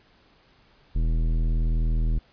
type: tone with tanh clipping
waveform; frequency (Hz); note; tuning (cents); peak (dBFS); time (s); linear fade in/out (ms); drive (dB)
triangle; 40.36; E1; -36; -22; 0.95-2.19; 10; 18
effects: pink hiss -59 dBFS RMS until 2.32 s + resampled to 11025 Hz